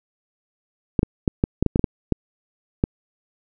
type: clicks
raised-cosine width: 3 ms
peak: -4 dBFS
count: 11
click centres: 0.992 / 1.031 / 1.278 / 1.439 / 1.626 / 1.663 / 1.759 / 1.794 / 1.842 / 2.123 / 2.839 s
effects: none

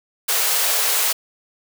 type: high-pass noise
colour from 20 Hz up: white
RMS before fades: -19 dBFS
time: 0.28-1.13 s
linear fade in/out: 10 ms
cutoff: 400 Hz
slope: 96 dB/octave
effects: none

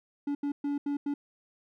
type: tone bursts at uneven times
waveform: triangle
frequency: 286.3 Hz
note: D4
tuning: 44 cents flat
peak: -26 dBFS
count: 5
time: 0.27-0.35 / 0.43-0.52 / 0.64-0.78 / 0.86-0.97 / 1.06-1.14 s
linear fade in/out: 5 ms
effects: none

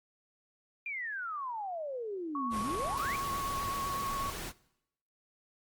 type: exponential two-way sweep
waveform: sine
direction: down then up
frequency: 2442 to 201.5 to 2442 Hz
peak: -35 dBFS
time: 0.86-3.16 s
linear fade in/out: 2 ms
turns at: 2.61 s
type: tone with vibrato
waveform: sine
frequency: 1108.7 Hz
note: C#6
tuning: in tune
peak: -33 dBFS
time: 2.35-4.3 s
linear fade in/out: 2 ms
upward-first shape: triangle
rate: 8 Hz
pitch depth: 29 cents each way
type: noise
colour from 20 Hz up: pink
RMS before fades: -40 dBFS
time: 2.5-4.53 s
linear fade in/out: 50 ms
effects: noise-tail reverb RT60 0.8 s tail -21 dB re dry + Opus 32 kbps

